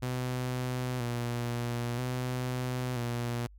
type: tone with vibrato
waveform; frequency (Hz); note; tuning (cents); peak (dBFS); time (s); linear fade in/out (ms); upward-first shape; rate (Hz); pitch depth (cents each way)
sawtooth; 122.9; B2; -8; -27; 0.02-3.47; 10; square; 0.51; 45
effects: added 50 Hz sine -50 dBFS peak until 3.58 s